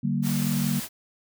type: chord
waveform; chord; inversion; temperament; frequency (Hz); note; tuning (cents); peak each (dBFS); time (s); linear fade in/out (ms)
sine; G minor; second; equal with one note detuned; 146.83 / 192.3 / 233.1; D3 / G3 / Bb3; 0 / -33 / 0; -27; 0.03-0.8; 10
type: noise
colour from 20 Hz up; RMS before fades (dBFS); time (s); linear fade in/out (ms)
white; -34; 0.22-0.89; 50
effects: none